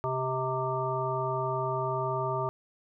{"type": "harmonic tone with a mistuned harmonic", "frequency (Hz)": 130.81, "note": "C3", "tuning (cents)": 0, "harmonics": [1, 3, 5, 7, 9], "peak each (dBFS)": [-34, -34, -34, -34, -34], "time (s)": [0.04, 2.49], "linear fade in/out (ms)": 0, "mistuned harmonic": 5, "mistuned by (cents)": -28, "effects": []}